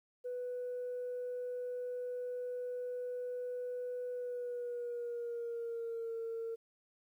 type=tone with pitch glide; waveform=sine; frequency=494.9 to 456.5 Hz; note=B4 to A#4; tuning=+4 to -36 cents; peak=-36 dBFS; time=0.24-6.56 s; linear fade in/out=20 ms; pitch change=-140 cents; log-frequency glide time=4.11-6.15 s; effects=tanh soft clip ceiling -34 dBFS + 12-bit